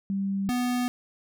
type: tone pair in turn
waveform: sine / square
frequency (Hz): 196 / 246.9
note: G3 / B3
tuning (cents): 0 / 0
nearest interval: major third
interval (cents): 400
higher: second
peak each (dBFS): -25 / -25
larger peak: neither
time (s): 0.1-0.49 / 0.49-0.88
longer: neither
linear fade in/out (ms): 0
effects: none